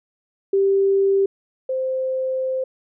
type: tone pair in turn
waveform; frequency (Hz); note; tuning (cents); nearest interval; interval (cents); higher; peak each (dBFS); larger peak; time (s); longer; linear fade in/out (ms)
sine; 392 / 521.1; G4 / C5; 0 / -7; perfect fourth; 493; second; -14 / -20; first; 0.53-1.26 / 1.69-2.64; second; 5
effects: none